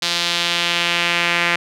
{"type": "tone with band-pass filter sweep", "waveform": "sawtooth", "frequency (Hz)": 172.3, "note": "F3", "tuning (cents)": -23, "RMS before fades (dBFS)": -19, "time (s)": [0.02, 1.56], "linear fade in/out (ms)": 5, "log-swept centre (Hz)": [4100, 2200], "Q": 2, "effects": []}